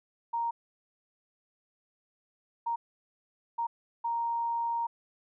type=tone bursts at uneven times; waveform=sine; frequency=932.3 Hz; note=A#5; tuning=in tune; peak=-28 dBFS; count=4; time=0.33-0.51 / 2.66-2.76 / 3.58-3.67 / 4.04-4.87 s; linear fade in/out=10 ms; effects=none